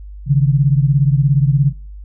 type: beating tone pair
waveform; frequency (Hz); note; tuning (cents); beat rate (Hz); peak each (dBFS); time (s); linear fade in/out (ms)
sine; 136.3 / 153.3; C#3 / D#3; -29 / -25; 17; -11 / -15; 0.26-1.73; 50
effects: noise-tail reverb RT60 0.4 s tail -25 dB re dry + added 50 Hz sine -30 dBFS peak until 2.04 s